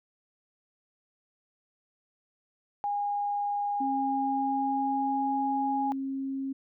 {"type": "tone with pitch glide", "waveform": "sine", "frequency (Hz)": [817, 827], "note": ["G#5", "G#5"], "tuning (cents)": [-29, -8], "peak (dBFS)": -27, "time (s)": [2.84, 5.92], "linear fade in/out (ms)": 0, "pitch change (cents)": 21, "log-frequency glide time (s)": [4.25, 5.33]}
{"type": "tone", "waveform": "sine", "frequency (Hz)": 270, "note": "C#4", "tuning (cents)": -45, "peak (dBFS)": -30, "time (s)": [3.8, 6.53], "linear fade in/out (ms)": 10}
{"effects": []}